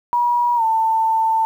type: tone with pitch glide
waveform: sine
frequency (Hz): 962 to 892.4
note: B5 to A5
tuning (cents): -46 to +24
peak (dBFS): -14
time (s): 0.13-1.45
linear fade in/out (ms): 0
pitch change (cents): -130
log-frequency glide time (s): 0.56-0.63
effects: 8-bit